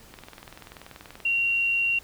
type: click train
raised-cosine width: 0.3 ms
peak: -26 dBFS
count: 23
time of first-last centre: 0.14-1.203 s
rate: 20.7 Hz
type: tone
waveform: sine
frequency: 2753 Hz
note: F7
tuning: 25 cents flat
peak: -21 dBFS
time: 1.25-1.99 s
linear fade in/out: 5 ms
effects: pink hiss -51 dBFS RMS until 2.03 s